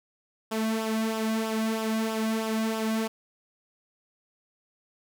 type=tone with flanger; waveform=sawtooth; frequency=221.3 Hz; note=A3; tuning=10 cents sharp; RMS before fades=-28 dBFS; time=0.51-3.08 s; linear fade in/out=10 ms; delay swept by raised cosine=0.46 to 2.26 ms; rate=3.1 Hz; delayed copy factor=-0.6; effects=none